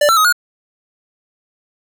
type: tone with pitch steps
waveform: square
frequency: 588 / 1341 / 1260 / 1439 Hz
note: D5 / E6 / D#6 / F#6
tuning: +2 / +29 / +21 / -49 cents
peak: -10 dBFS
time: 0.01-0.326 s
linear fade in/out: 5 ms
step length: 79 ms
effects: none